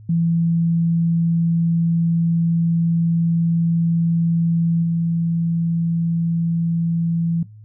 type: tone with level steps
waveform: sine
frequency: 167.2 Hz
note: E3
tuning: 25 cents sharp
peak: -15 / -17 dBFS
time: 0.09-7.43 s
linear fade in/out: 5 ms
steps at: 4.82 s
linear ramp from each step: 20 ms
effects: noise-tail reverb RT60 0.2 s tail -20 dB re dry + added 107 Hz sine -39 dBFS peak until 7.64 s